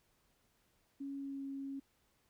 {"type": "tone with pitch glide", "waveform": "sine", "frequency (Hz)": [277.2, 273.9], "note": ["C#4", "C#4"], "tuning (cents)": [0, -21], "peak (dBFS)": -40, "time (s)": [1, 1.8], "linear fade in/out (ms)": 10, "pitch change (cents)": -21, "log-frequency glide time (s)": [1.16, 1.44], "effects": ["pink hiss -75 dBFS RMS until 2.29 s"]}